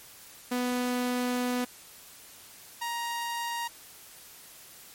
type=tone pair in turn; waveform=sawtooth; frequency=247.6 / 939.7 Hz; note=B3 / A#5; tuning=+5 / +14 cents; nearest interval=octave + major seventh; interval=2309 cents; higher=second; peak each=-23 / -27 dBFS; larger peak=first; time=0.51-1.65 / 2.81-3.68 s; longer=first; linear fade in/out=10 ms; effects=white hiss -50 dBFS RMS until 4.94 s + MP3 64 kbps